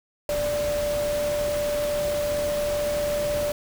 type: tone in noise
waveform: sine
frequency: 587.3 Hz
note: D5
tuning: in tune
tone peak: -23 dBFS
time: 0.29-3.52 s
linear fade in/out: 2 ms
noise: pink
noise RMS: -33 dBFS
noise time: 0.29-3.52 s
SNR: +7 dB
effects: none